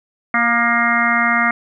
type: harmonic tone with a mistuned harmonic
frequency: 235 Hz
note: A#3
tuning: 14 cents sharp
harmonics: 1 / 3 / 4 / 5 / 6 / 7 / 8 / 9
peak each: -22 / -22 / -29 / -20 / -20 / -26 / -20 / -19 dBFS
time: 0.34-1.51 s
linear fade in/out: 2 ms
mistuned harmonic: 5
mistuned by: +29 cents
effects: none